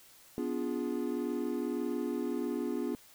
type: chord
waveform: triangle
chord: B diminished seventh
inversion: none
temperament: equal with one note detuned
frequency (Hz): 246.9 / 288.6 / 349.2 / 415.3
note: B3 / D4 / F4 / Ab4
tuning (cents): 0 / -30 / 0 / 0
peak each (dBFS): -34 / -35 / -35 / -37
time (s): 0.38-2.95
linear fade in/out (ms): 0
effects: white hiss -58 dBFS RMS until 3.14 s